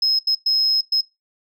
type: tone bursts at uneven times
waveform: sine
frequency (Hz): 5140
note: E8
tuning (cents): -45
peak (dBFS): -14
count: 4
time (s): 0.02-0.19 / 0.27-0.35 / 0.46-0.81 / 0.92-1.01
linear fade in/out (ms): 5
effects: noise-tail reverb RT60 0.2 s tail -22 dB re dry + tanh soft clip ceiling -11 dBFS